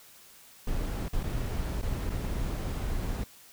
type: noise with dropouts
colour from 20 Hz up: brown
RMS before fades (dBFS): -31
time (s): 0.67-3.24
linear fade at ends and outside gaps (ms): 5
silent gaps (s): 1.084-1.131 / 1.232-1.237 / 1.816-1.827 / 2.096-2.1
effects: white hiss -54 dBFS RMS until 3.52 s